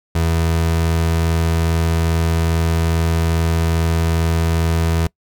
30% pulse tone, 82.41 Hz, E2, in tune, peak -12 dBFS, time 0.15-5.07 s, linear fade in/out 5 ms, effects noise-tail reverb RT60 0.1 s tail -24 dB re dry

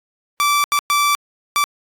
sawtooth tone bursts at uneven times, 1163 Hz, D6, 17 cents flat, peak -10 dBFS, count 4, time 0.4-0.64 / 0.72-0.79 / 0.9-1.15 / 1.56-1.64 s, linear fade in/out 0 ms, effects AAC 64 kbps

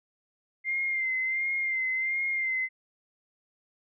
sine tone with vibrato, 2095 Hz, C7, 2 cents sharp, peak -26 dBFS, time 0.64-2.69 s, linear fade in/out 50 ms, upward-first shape sine, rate 1.4 Hz, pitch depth 39 cents each way, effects none

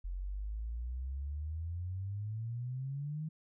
sine exponential sweep, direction up, 43.6 to 159 Hz, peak -36 dBFS, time 0.04-3.29 s, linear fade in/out 10 ms, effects none

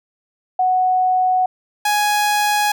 sine / sawtooth tone pair in turn, 740 / 832.6 Hz, F#5 / G#5, 0 / +4 cents, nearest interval major second, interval 204 cents, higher second, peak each -13 / -11 dBFS, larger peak second, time 0.59-1.46 / 1.85-2.72 s, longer neither, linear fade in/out 5 ms, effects none

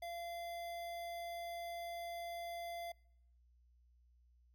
square tone with notch filter, 687 Hz, F5, 29 cents flat, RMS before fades -45 dBFS, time 0.02-2.92 s, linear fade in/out 5 ms, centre 7400 Hz, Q 1.4, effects noise-tail reverb RT60 0.8 s tail -25 dB re dry + added 60 Hz sine -66 dBFS peak until 4.54 s

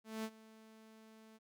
sawtooth tone with ADSR envelope, 220.2 Hz, A3, 2 cents sharp, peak -34 dBFS, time 0.04-1.39 s, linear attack 200 ms, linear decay 58 ms, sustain -20 dB, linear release 31 ms, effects none

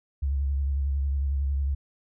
sine tone with vibrato, 69.3 Hz, C#2, in tune, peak -23 dBFS, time 0.22-1.75 s, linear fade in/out 10 ms, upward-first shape sine, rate 11 Hz, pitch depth 52 cents each way, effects none

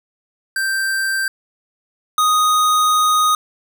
square tone pair in turn, 1568 / 1244.5 Hz, G6 / D#6, 0 / 0 cents, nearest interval major third, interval 400 cents, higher first, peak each -18 / -13 dBFS, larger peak second, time 0.56-1.28 / 2.18-3.35 s, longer second, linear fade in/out 2 ms, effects none

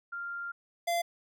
sine / square tone pair in turn, 1394 / 687.4 Hz, F6 / F5, -4 / -28 cents, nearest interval octave, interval 1224 cents, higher first, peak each -35 / -28 dBFS, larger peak second, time 0.12-0.52 / 0.87-1.02 s, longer first, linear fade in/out 10 ms, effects none

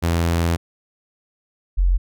sawtooth / sine tone pair in turn, 84.3 / 44.6 Hz, E2 / F1, +39 / +37 cents, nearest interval major seventh, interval 1102 cents, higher first, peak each -13 dBFS, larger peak neither, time 0.02-0.57 / 1.77-1.98 s, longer first, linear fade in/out 20 ms, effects none

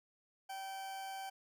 40% pulse tone with amplitude modulation, 774 Hz, G5, 22 cents flat, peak -40 dBFS, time 0.49-1.3 s, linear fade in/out 10 ms, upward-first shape sine, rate 193 Hz, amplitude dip 30%, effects none

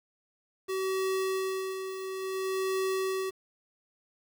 square tone with tremolo, 380.3 Hz, F#4, 48 cents sharp, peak -28 dBFS, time 0.68-3.31 s, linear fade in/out 20 ms, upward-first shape sine, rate 0.58 Hz, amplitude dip 60%, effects 9-bit

